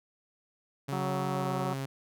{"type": "tone with pitch glide", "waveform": "sawtooth", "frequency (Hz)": [138.59, 135.5], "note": ["C#3", "C#3"], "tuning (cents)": [0, -39], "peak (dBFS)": -29, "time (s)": [0.88, 1.86], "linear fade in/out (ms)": 10, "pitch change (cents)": -39, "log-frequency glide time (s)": [1.33, 1.53]}
{"type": "harmonic tone", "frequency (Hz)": 185.9, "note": "F#3", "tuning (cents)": 8, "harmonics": [1, 2, 3, 4, 5, 6, 7], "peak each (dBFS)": [-36, -38, -39, -37, -42, -41, -42], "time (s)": [0.92, 1.74], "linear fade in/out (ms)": 10}
{"effects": []}